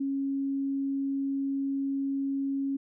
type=tone; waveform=sine; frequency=274.5 Hz; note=C#4; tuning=17 cents flat; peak=-27 dBFS; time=0-2.77 s; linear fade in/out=10 ms; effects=none